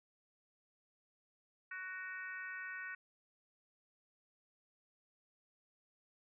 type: harmonic tone with a mistuned harmonic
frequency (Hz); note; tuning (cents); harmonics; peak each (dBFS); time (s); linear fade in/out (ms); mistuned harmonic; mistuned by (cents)
372; F#4; +9; 3 / 4 / 5 / 6 / 7; -55 / -45 / -47 / -55 / -57; 1.71-2.95; 5; 6; +42
effects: none